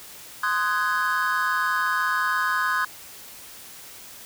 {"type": "chord", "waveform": "triangle", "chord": "Ab dominant seventh", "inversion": "first", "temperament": "just", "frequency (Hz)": [1038.3, 1245.9, 1495.1, 1661.2], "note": ["C6", "Eb6", "Gb6", "Ab6"], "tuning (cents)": [-14, 2, 18, 0], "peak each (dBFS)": -25, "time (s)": [0.43, 2.85], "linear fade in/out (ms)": 5, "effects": ["white hiss -43 dBFS RMS until 4.25 s"]}